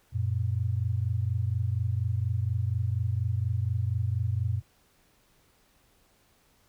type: tone pair together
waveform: sine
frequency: 92.71 / 116.9 Hz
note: F#2 / A#2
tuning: +4 / +5 cents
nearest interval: major third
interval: 401 cents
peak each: -28 dBFS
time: 0.12-4.62 s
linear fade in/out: 50 ms
effects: pink hiss -65 dBFS RMS until 6.68 s